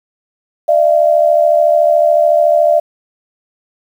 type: tone pair together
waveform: sine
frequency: 603 / 676.8 Hz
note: D5 / E5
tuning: +46 / +45 cents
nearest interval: major second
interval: 199 cents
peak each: -10 dBFS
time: 0.68-2.8 s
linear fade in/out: 10 ms
effects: 7-bit